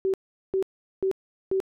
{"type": "tone bursts", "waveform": "sine", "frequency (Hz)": 382.7, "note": "G4", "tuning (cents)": -42, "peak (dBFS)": -21, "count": 4, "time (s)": [0.05, 1.602], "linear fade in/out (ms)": 0, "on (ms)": 88, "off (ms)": 400, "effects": []}